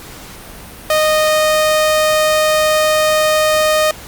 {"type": "tone", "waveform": "sawtooth", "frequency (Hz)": 618, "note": "D#5", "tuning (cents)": -12, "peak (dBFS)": -7, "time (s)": [0.9, 3.91], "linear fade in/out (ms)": 2, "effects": ["pink hiss -34 dBFS RMS until 4.07 s", "Opus 48 kbps"]}